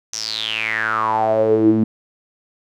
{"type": "tone with band-pass filter sweep", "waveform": "sawtooth", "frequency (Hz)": 110.3, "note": "A2", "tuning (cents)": 5, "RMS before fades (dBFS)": -18, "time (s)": [0.13, 1.84], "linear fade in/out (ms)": 5, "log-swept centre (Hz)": [6100, 240], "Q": 9.3, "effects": []}